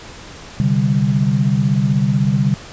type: chord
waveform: sine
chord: C suspended second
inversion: none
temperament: equal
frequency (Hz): 130.81 / 146.83 / 196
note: C3 / D3 / G3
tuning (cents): 0 / 0 / 0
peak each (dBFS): -17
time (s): 0.6-2.54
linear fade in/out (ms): 0
effects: pink hiss -36 dBFS RMS until 2.72 s + resampled to 16000 Hz